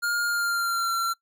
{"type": "tone with pitch glide", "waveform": "square", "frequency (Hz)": [1414, 1362.7], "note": ["F6", "F6"], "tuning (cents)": [21, -43], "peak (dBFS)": -24, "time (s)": [0.02, 1.14], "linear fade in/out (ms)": 20, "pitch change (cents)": -64, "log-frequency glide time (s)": [0.26, 0.93], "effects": ["noise-tail reverb RT60 0.1 s tail -22 dB re dry"]}